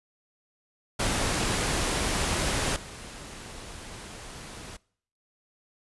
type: noise with level steps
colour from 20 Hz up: pink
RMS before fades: -27 / -42 dBFS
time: 0.99-4.77 s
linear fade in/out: 10 ms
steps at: 2.76 s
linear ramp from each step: 2 ms
effects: noise-tail reverb RT60 0.6 s tail -24 dB re dry + resampled to 24000 Hz